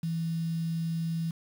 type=tone with quantisation; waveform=sine; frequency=164.81 Hz; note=E3; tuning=in tune; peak=-28 dBFS; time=0.03-1.31 s; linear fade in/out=5 ms; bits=8; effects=none